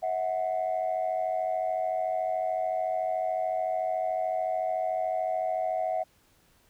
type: tone pair together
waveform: sine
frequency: 644.3 / 738 Hz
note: E5 / F#5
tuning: -40 / -5 cents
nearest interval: major second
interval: 235 cents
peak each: -28 dBFS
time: 0.02-6.04 s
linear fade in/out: 20 ms
effects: tanh soft clip ceiling -21 dBFS + pink hiss -64 dBFS RMS until 6.69 s